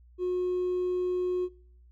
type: tone with hard clipping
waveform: triangle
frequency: 362.1 Hz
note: F#4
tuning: 37 cents flat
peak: -26 dBFS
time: 0.18-1.49 s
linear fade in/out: 50 ms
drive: 2 dB
effects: noise-tail reverb RT60 0.6 s tail -24 dB re dry + added 60 Hz sine -53 dBFS peak until 1.91 s